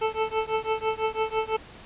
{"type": "tone with tremolo", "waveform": "25% pulse", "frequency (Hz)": 440, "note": "A4", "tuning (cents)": 0, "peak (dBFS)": -17, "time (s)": [0.01, 1.57], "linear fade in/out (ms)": 10, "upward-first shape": "triangle", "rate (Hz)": 6, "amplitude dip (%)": 100, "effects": ["pink hiss -46 dBFS RMS until 1.85 s", "resampled to 8000 Hz"]}